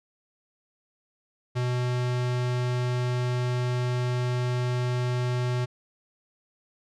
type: tone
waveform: square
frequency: 124 Hz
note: B2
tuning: 7 cents sharp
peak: -25 dBFS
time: 1.55-5.66 s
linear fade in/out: 20 ms
effects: low-pass 6000 Hz 12 dB/octave